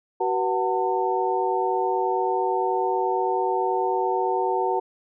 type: tone cluster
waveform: sine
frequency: 377 / 486.1 / 745 / 899 Hz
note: F#4 / B4 / F#5 / A5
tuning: +32 / -28 / +12 / +37 cents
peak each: -25 / -29 / -27 / -25 dBFS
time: 0.2-4.8 s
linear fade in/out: 10 ms
effects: none